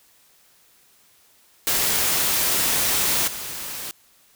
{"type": "noise with level steps", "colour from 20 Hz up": "white", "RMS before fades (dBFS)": [-21, -32], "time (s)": [1.67, 3.91], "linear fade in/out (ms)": 0, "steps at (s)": 3.27, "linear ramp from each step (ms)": 10, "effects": ["white hiss -57 dBFS RMS until 4.35 s"]}